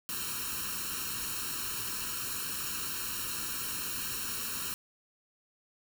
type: noise with comb filter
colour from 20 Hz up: white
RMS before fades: -36 dBFS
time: 0.09-4.74 s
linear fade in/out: 0 ms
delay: 0.72 ms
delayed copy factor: +0.95
effects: none